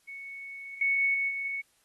sine tone with level steps, 2215 Hz, C#7, 2 cents flat, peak -39 / -23 / -26 / -31 dBFS, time 0.07-1.62 s, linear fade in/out 20 ms, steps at 0.81 / 1.14 / 1.3 s, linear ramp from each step 5 ms, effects white hiss -68 dBFS RMS until 1.84 s + AAC 32 kbps

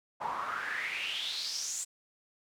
pink noise with band-pass filter sweep, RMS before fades -36 dBFS, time 0.2-1.85 s, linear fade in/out 20 ms, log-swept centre 860 to 7800 Hz, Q 6.2, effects none

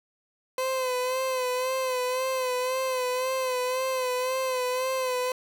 30% pulse tone with vibrato, 512 Hz, C5, 38 cents flat, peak -23 dBFS, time 0.58-5.32 s, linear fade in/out 2 ms, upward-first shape sine, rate 1.9 Hz, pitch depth 42 cents each way, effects none

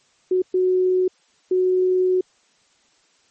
sine tone bursts at uneven times, 368.6 Hz, F#4, 7 cents flat, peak -15 dBFS, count 3, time 0.31-0.42 / 0.54-1.08 / 1.51-2.21 s, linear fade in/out 5 ms, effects white hiss -60 dBFS RMS until 3.3 s + MP3 32 kbps

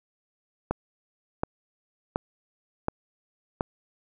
click train, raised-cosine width 1 ms, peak -11 dBFS, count 5, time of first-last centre 0.71-3.609 s, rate 1.38 Hz, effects none

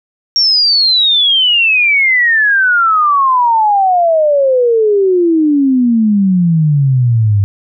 sine exponential sweep, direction down, 5600 to 98 Hz, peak -7 dBFS, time 0.36-7.44 s, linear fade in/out 0 ms, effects none

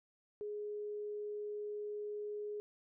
sine tone, 417.2 Hz, G#4, 8 cents sharp, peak -39 dBFS, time 0.41-2.6 s, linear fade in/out 0 ms, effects none

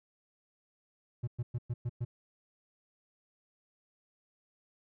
triangle tone bursts, 120 Hz, B2, 49 cents flat, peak -29 dBFS, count 6, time 1.23-2.05 s, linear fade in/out 10 ms, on 45 ms, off 110 ms, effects none

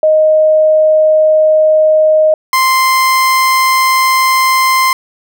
sine / 30% pulse tone pair in turn, 622.3 / 1044.4 Hz, D#5 / C6, 0 / -3 cents, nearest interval major sixth, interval 897 cents, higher second, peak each -5 dBFS, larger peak neither, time 0.03-2.34 / 2.53-4.93 s, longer second, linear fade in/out 2 ms, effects none

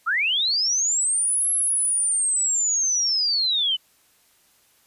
sine linear two-way sweep, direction up then down, 1225 to 11190 to 2954 Hz, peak -19 dBFS, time 0.06-3.77 s, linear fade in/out 20 ms, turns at 1.5 s, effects white hiss -60 dBFS RMS until 4.86 s + resampled to 32000 Hz

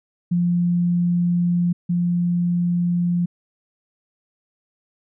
sine tone pair in turn, 174.61 / 174.61 Hz, F3 / F3, 0 / 0 cents, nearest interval unison, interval 0 cents, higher neither, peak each -16 / -17 dBFS, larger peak first, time 0.31-1.73 / 1.89-3.26 s, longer first, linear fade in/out 10 ms, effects none

